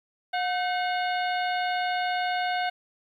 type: harmonic tone with a mistuned harmonic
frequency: 723 Hz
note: F#5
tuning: 40 cents flat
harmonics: 1 / 2 / 3 / 4 / 5 / 6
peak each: -26 / -32 / -36 / -38 / -40 / -42 dBFS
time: 0.33-2.7 s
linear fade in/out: 10 ms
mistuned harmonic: 2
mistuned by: +97 cents
effects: 10-bit